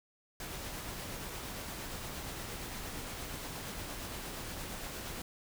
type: noise with tremolo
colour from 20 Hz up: pink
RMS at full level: -41 dBFS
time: 0.4-5.22 s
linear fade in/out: 2 ms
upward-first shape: triangle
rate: 8.6 Hz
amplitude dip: 25%
effects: none